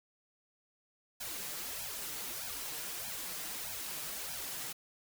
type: noise with flanger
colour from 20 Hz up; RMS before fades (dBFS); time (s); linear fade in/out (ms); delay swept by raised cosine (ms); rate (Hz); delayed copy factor
white; -41; 1.2-4.73; 10; 1.2 to 6.7; 1.6; +1
effects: none